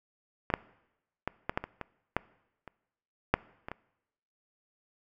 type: clicks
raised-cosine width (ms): 0.5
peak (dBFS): -16 / -7 / -15 / -14 / -13 / -21 / -21 / -11 / -29 / -6 / -23 / -22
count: 12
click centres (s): 0.502 / 0.539 / 1.276 / 1.495 / 1.575 / 1.64 / 1.813 / 2.166 / 2.677 / 3.34 / 3.685 / 3.716
effects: noise-tail reverb RT60 0.9 s tail -22 dB re dry